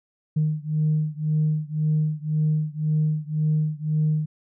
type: beating tone pair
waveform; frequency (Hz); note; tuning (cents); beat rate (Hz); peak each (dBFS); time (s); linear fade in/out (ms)
sine; 153.1 / 155; D#3 / D#3; -28 / -6; 1.9; -22 / -23; 0.36-4.26; 10
effects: tanh soft clip ceiling -14 dBFS

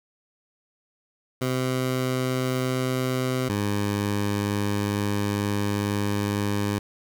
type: tone pair in turn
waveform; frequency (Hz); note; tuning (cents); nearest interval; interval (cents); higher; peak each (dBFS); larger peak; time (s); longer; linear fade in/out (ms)
15% pulse; 128.7 / 102.15; C3 / G#2; -28 / -28; major third; 400; first; -17; neither; 1.41-3.49 / 3.49-6.79; second; 10
effects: none

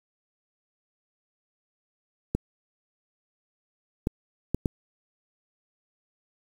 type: clicks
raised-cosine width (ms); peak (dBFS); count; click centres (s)
3; -11; 4; 2.35 / 4.071 / 4.546 / 4.658
effects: 7-bit

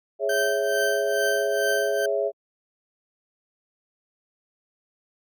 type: chord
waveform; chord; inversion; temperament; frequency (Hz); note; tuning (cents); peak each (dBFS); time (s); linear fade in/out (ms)
sine; C# minor; second; equal; 415.3 / 554.4 / 659.3; G#4 / C#5 / E5; 0 / 0 / 0; -26; 0.19-2.32; 50
type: tone with tremolo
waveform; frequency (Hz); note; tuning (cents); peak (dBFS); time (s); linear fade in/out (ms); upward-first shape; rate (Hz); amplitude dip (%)
40% pulse; 1553; G6; -17; -22; 0.29-2.06; 5; triangle; 2.3; 80
effects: Opus 48 kbps

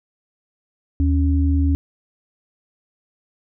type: tone pair together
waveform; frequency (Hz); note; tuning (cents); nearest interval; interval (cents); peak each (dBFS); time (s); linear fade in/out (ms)
sine; 77.78 / 277.4; D#2 / C#4; 0 / +1; octave + minor seventh; 2201; -15 / -21; 1-1.75; 0
effects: none

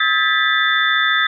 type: tone cluster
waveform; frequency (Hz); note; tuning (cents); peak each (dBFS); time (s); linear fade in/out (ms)
sine; 1284 / 1610 / 1744 / 1970 / 3542; E6 / G6 / A6 / B6 / A7; -46 / +46 / -16 / -5 / +11; -20; 0-1.27; 5
effects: none

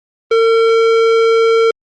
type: tone with tanh clipping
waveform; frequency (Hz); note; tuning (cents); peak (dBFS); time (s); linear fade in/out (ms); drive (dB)
sine; 453.9; A#4; -46; -10; 0.31-1.71; 5; 16
effects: Opus 24 kbps

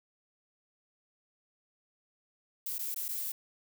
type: noise with dropouts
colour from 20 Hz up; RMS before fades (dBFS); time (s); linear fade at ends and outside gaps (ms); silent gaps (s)
violet; -36; 2.66-3.32; 5; 2.783-2.791 / 2.945-2.961 / 3.083-3.088
effects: none

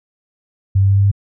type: tone with pitch steps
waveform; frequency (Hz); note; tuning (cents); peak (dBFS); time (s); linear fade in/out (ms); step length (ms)
sine; 97.1 / 97.83 / 98.57 / 99.31 / 100.06; G2 / G2 / G2 / G2 / G2; -16 / -3 / +10 / +23 / +36; -9; 0.75-1.115; 10; 73
effects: none

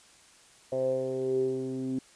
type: tone with low-pass filter sweep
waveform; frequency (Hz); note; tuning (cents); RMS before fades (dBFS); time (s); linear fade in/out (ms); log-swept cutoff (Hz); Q
10% pulse; 130.81; C3; 0; -30; 0.72-1.99; 5; 570 to 280; 9.2
effects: white hiss -57 dBFS RMS until 2.15 s + resampled to 22050 Hz

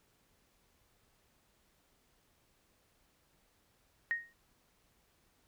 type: tone with exponential decay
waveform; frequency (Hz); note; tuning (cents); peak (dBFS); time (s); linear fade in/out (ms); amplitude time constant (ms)
sine; 1864.7; A#6; 0; -27; 4.11-4.33; 0; 46
effects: pink hiss -72 dBFS RMS until 5.47 s

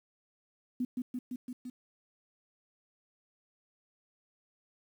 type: tone with echo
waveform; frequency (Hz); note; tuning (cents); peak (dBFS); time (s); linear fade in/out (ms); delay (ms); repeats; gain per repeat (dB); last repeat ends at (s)
sine; 249.1; B3; +15; -29; 0.8-0.85; 5; 170; 5; -2; 1.7
effects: 10-bit

